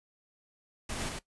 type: noise with echo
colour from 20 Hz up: pink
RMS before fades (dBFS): -37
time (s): 0.89-1.09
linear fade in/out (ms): 5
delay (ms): 100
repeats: 1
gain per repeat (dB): -2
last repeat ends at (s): 1.19
effects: noise-tail reverb RT60 0.1 s tail -17 dB re dry + resampled to 24000 Hz